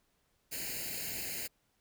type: noise with comb filter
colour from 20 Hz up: white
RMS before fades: -39 dBFS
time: 0.51-1.48 s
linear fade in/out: 20 ms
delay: 0.43 ms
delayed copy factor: +0.95
effects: pink hiss -75 dBFS RMS until 1.8 s